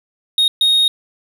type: tone bursts at uneven times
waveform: triangle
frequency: 3729 Hz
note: A#7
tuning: in tune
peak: -9 dBFS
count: 2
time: 0.38-0.48 / 0.61-0.88 s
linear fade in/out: 2 ms
effects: none